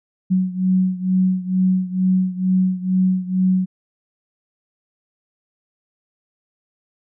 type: beating tone pair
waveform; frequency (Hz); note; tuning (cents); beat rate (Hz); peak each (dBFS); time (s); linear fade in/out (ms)
sine; 185 / 187.2; F#3 / F#3; 0 / +20; 2.2; -17 / -20; 0.3-3.66; 20
effects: none